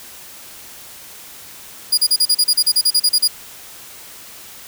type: tone bursts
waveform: sawtooth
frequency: 4872 Hz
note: D#8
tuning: 37 cents flat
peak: -8 dBFS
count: 15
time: 1.92-3.279 s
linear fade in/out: 10 ms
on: 57 ms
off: 36 ms
effects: white hiss -38 dBFS RMS until 4.67 s